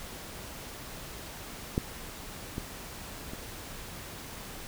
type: clicks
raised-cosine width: 3 ms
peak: -13 / -21 / -27 dBFS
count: 3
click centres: 1.779 / 2.581 / 3.335 s
effects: pink hiss -43 dBFS RMS until 4.67 s